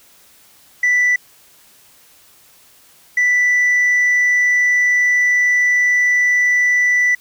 sine tone pair in turn, 1975.5 / 1975.5 Hz, B6 / B6, 0 / 0 cents, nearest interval unison, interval 0 cents, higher neither, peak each -9 dBFS, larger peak neither, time 0.83-1.16 / 3.17-7.15 s, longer second, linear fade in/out 5 ms, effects tanh soft clip ceiling -10 dBFS + white hiss -49 dBFS RMS until 7.2 s

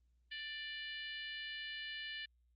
harmonic tone, 589 Hz, D5, 5 cents sharp, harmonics 3 / 4 / 5 / 6 / 7 / 8, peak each -46 / -52 / -47 / -54 / -54 / -62 dBFS, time 0.31-2.26 s, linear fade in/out 10 ms, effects added 60 Hz sine -70 dBFS peak until 2.55 s + Opus 32 kbps

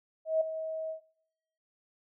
sine tone with ADSR envelope, 638 Hz, D#5, 43 cents sharp, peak -22 dBFS, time 0.25-1.01 s, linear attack 160 ms, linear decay 6 ms, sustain -11 dB, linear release 110 ms, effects noise-tail reverb RT60 0.8 s tail -20 dB re dry

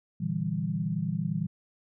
sine chord, E half-diminished seventh, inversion second, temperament equal, 116.54 / 146.83 / 164.81 / 196 Hz, Bb2 / D3 / E3 / G3, 0 / 0 / 0 / 0 cents, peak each -36 / -35 / -30 / -33 dBFS, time 0.2-1.47 s, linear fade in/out 10 ms, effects none

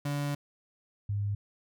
35% pulse / sine tone pair in turn, 144.1 / 101.89 Hz, D3 / G#2, -33 / -33 cents, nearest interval tritone, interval 600 cents, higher first, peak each -28 dBFS, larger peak neither, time 0.05-0.35 / 1.09-1.35 s, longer first, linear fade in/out 5 ms, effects none

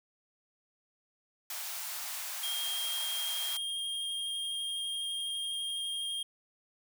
white high-pass noise, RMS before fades -39 dBFS, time 1.5-3.57 s, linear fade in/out 2 ms, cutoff 620 Hz, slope 48 dB/octave
square tone with vibrato, 3225 Hz, G7, 48 cents sharp, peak -34 dBFS, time 2.43-6.23 s, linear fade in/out 5 ms, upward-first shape sine, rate 12 Hz, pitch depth 11 cents each way
effects none

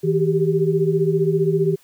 sine tone cluster, 160.5 / 383.8 / 398.9 Hz, E3 / G4 / G4, -46 / -37 / +30 cents, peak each -20 dBFS, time 0.03-1.76 s, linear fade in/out 20 ms, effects white hiss -55 dBFS RMS until 1.83 s

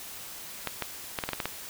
clicks, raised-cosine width 0.3 ms, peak -13 dBFS, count 8, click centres 0.673 / 0.823 / 1.188 / 1.238 / 1.29 / 1.333 / 1.402 / 1.456 s, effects white hiss -42 dBFS RMS until 1.69 s

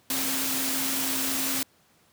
sine tone in noise, 267.1 Hz, C4, 36 cents sharp, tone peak -34 dBFS, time 0.1-1.63 s, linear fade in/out 2 ms, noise white, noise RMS -28 dBFS, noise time 0.1-1.63 s, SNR -9 dB, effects pink hiss -62 dBFS RMS until 2.12 s + high-pass 100 Hz 12 dB/octave

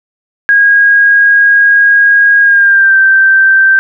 sine tone with pitch glide, 1637 to 1562.2 Hz, G#6 to G6, -25 to -6 cents, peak -3 dBFS, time 0.49-3.79 s, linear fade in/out 0 ms, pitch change -81 cents, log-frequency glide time 2.41-2.97 s, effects none

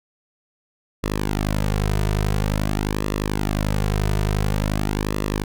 sawtooth tone with flanger, 51.4 Hz, G#1, 17 cents flat, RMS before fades -22 dBFS, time 1.03-5.44 s, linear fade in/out 10 ms, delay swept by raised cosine 1.3 to 3.7 ms, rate 0.48 Hz, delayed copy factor -0.75, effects none

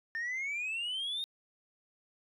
sine exponential sweep, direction up, 1793 to 3729 Hz, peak -31 dBFS, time 0.15-1.24 s, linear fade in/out 0 ms, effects tanh soft clip ceiling -32 dBFS

